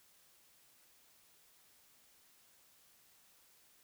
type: silence
effects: white hiss -67 dBFS RMS until 3.83 s